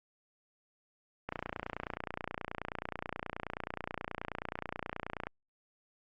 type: click train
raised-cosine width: 0.5 ms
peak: -21 dBFS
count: 118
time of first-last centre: 1.29-5.27 s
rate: 29.4 Hz
effects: Opus 48 kbps